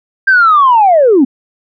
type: linear sweep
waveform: sine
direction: down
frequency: 1600 to 241.4 Hz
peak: -3 dBFS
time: 0.27-1.25 s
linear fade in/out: 10 ms
effects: tanh soft clip ceiling 0 dBFS